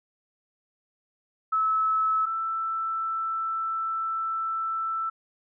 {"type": "tone pair in turn", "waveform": "sine", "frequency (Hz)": [1300, 1326.5], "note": ["E6", "E6"], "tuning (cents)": [-24, 10], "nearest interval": "unison", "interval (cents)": 34, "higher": "second", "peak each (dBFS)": [-21, -26], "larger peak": "first", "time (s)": [[1.52, 2.26], [2.26, 5.1]], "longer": "second", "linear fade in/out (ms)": 10, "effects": []}